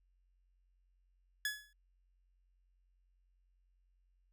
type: tone with exponential decay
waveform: sawtooth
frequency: 1697 Hz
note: G#6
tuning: 37 cents sharp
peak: -28 dBFS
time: 1.45-1.73 s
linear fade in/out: 2 ms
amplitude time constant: 60 ms
effects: added 45 Hz sine -70 dBFS peak until 4.32 s